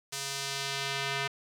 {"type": "tone with band-pass filter sweep", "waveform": "square", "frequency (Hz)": 138.3, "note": "C#3", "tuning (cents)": -4, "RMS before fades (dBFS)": -34, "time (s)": [0.12, 1.28], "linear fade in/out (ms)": 10, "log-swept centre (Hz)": [6900, 2400], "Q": 0.93, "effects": []}